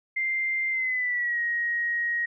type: tone with pitch glide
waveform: sine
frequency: 2093 to 1886.3 Hz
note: C7 to A#6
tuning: 0 to +20 cents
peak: -24 dBFS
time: 0.16-2.26 s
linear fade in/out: 10 ms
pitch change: -180 cents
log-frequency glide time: 0.7-1.4 s
effects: none